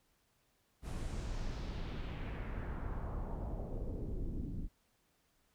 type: noise with low-pass filter sweep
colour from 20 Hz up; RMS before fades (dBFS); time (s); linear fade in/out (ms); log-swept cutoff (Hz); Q
brown; -40; 0.82-4.69; 50; 11000 to 220; 1.8
effects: pink hiss -75 dBFS RMS until 5.54 s